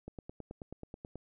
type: click train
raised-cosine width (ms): 2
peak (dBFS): -30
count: 11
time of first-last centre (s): 0.08-1.156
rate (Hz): 9.29
effects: none